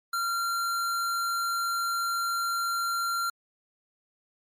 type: tone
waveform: square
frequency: 1377 Hz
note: F6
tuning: 25 cents flat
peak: -27 dBFS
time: 0.13-3.3 s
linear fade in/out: 5 ms
effects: MP3 64 kbps